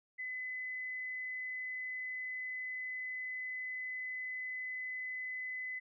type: tone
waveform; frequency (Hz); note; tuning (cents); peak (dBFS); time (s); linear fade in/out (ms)
sine; 2017; B6; +36; -38; 0.18-5.8; 20
effects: none